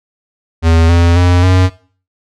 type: tone with pitch steps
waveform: square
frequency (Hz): 82.2 / 85.44 / 88.82 / 92.32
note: E2 / F2 / F2 / F#2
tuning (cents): -4 / -37 / +30 / -3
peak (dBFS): -7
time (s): 0.62-1.7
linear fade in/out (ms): 50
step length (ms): 270
effects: noise-tail reverb RT60 0.4 s tail -17 dB re dry + low-pass 6000 Hz 12 dB/octave

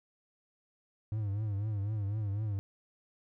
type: tone with vibrato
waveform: triangle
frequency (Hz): 103.83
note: G#2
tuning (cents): 0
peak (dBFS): -29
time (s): 1.12-2.59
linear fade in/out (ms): 0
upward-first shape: triangle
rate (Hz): 4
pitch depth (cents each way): 120
effects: none

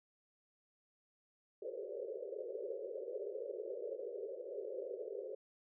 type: band-pass noise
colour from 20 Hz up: pink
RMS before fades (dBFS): -44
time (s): 1.62-5.35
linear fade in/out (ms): 5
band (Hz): 380 to 570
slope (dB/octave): 96
effects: none

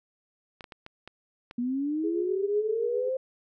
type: clicks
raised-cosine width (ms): 0.3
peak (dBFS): -26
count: 6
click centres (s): 0.608 / 0.642 / 0.722 / 0.864 / 1.076 / 1.511
type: linear sweep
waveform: sine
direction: up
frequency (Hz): 236.4 to 529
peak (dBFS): -26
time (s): 1.58-3.17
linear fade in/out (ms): 5
type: tone with tremolo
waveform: sine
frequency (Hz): 415.3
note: G#4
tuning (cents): 0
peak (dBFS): -28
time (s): 2.03-3.1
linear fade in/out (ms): 20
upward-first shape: sine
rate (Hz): 7.7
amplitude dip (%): 70
effects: none

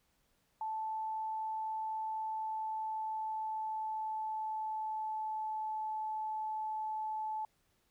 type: tone with pitch glide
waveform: sine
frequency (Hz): 876 to 867.4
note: A5 to A5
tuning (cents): -8 to -25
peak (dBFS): -35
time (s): 0.61-7.45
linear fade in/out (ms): 2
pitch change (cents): -17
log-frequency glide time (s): 2.15-5.78
effects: pink hiss -75 dBFS RMS until 7.9 s

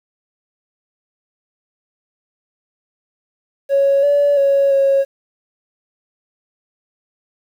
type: tone with pitch steps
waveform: triangle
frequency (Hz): 554 / 574 / 555 / 548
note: C#5 / D5 / C#5 / C#5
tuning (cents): -1 / -40 / +2 / -20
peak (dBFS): -7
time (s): 3.69-5.05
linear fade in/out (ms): 50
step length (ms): 340
effects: tanh soft clip ceiling -8 dBFS + 8-bit

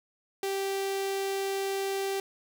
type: tone with notch filter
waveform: sawtooth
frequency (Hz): 390.8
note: G4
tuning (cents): -5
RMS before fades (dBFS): -31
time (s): 0.43-2.2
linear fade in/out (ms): 2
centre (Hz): 1300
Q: 1.9
effects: none

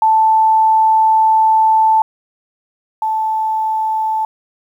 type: tone pair in turn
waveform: sine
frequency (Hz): 880 / 876.3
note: A5 / A5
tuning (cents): 0 / -7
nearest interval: unison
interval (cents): 7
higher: first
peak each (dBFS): -8 / -14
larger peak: first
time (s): 0.02-2.02 / 3.02-4.25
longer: first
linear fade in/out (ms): 2
effects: 8-bit

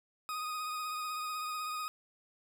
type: tone with vibrato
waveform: 40% pulse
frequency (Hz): 1244.5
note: D#6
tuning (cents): 0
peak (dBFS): -35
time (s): 0.29-1.88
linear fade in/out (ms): 0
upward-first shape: triangle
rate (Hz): 16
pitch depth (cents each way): 30
effects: none

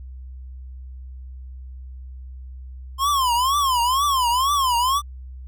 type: tone with vibrato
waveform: square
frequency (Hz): 1046.5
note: C6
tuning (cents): 0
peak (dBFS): -18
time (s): 2.98-5.02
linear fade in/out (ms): 50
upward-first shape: triangle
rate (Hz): 2.1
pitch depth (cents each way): 210
effects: added 64 Hz sine -34 dBFS peak until 5.47 s

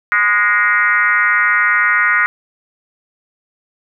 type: tone with frequency modulation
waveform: sine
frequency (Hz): 1661.2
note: G#6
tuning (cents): 0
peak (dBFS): -10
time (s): 0.12-2.26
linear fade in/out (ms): 0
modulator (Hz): 212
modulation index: 2.1
effects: none

